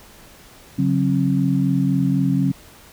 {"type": "tone cluster", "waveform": "sine", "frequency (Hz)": [141, 184.9, 269.1], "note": ["C#3", "F#3", "C4"], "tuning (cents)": [30, -1, 49], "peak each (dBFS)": -20, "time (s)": [0.78, 2.52], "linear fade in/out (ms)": 10, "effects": ["pink hiss -46 dBFS RMS until 2.92 s"]}